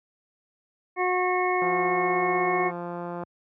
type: harmonic tone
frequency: 364.1 Hz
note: F#4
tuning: 28 cents flat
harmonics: 1 / 2 / 3 / 5 / 6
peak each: -26 / -27 / -28 / -34 / -30 dBFS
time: 0.96-2.72 s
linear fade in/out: 50 ms
type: click train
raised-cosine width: 1 ms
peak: -21 dBFS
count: 282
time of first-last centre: 1.62-3.235 s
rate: 174 Hz
effects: high-pass 100 Hz 12 dB/octave